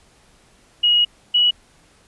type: tone pair in turn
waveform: sine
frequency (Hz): 2894 / 2928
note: F#7 / F#7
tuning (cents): -39 / -19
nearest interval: unison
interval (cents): 20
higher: second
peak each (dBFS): -12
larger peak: neither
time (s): 0.83-1.05 / 1.34-1.51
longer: first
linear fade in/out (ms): 10
effects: pink hiss -54 dBFS RMS until 2.07 s + resampled to 24000 Hz